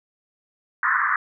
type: band-pass noise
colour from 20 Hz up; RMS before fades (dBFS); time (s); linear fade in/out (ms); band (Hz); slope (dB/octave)
white; -21; 0.83-1.16; 2; 1000 to 1900; 96
effects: none